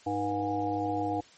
harmonic tone with a mistuned harmonic, 102.7 Hz, G#2, 19 cents flat, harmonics 1 / 3 / 5 / 7 / 8, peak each -38 / -32 / -36 / -32 / -35 dBFS, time 0.06-1.21 s, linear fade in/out 10 ms, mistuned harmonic 5, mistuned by -98 cents, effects white hiss -56 dBFS RMS until 1.37 s + MP3 32 kbps

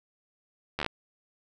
slowing click train, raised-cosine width 0.3 ms, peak -14 dBFS, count 6, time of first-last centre 0.79-0.863 s, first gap 12 ms, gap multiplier 1.1, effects none

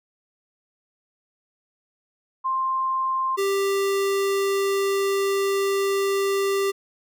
sine / square tone pair in turn, 1052 / 394.1 Hz, C6 / G4, +9 / +9 cents, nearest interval octave + perfect fourth, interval 1700 cents, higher first, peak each -21 dBFS, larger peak neither, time 2.44-3.37 / 3.37-6.72 s, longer second, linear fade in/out 20 ms, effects none

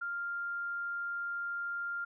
sine tone, 1396.9 Hz, F6, in tune, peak -34 dBFS, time 0.01-2.05 s, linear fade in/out 10 ms, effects none

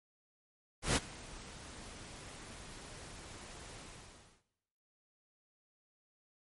pink noise with ADSR envelope, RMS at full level -28 dBFS, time 0.82-4.43 s, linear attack 140 ms, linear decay 30 ms, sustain -22 dB, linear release 650 ms, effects noise-tail reverb RT60 1.0 s tail -17 dB re dry + MP3 48 kbps

